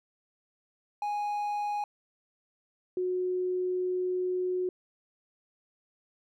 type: tone pair in turn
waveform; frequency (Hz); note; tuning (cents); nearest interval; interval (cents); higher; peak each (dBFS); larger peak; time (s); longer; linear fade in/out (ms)
triangle / sine; 828 / 365.3; G#5 / F#4; -5 / -22; octave + major second; 1417; first; -27; neither; 1.02-1.84 / 2.97-4.69; second; 2
effects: none